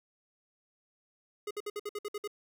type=tone bursts; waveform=square; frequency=415.3 Hz; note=G#4; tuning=in tune; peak=-35 dBFS; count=9; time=1.47-2.276 s; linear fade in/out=5 ms; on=38 ms; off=58 ms; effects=none